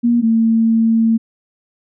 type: tone pair in turn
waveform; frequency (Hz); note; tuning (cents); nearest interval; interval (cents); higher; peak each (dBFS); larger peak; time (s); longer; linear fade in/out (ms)
sine; 237.2 / 225.9; A#3 / A3; +30 / +46; minor second; 84; first; -10; neither; 0.03-0.22 / 0.22-1.18; second; 20
effects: none